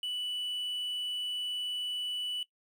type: tone with quantisation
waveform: triangle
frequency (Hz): 2967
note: F#7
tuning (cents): +4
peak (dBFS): -31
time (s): 0.03-2.43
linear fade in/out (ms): 2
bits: 10
effects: noise-tail reverb RT60 0.1 s tail -19 dB re dry